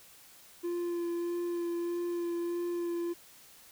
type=tone with vibrato; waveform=triangle; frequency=345.3 Hz; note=F4; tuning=20 cents flat; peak=-29 dBFS; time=0.63-3.14 s; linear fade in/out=20 ms; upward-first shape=sine; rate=1.6 Hz; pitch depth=14 cents each way; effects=white hiss -56 dBFS RMS until 3.71 s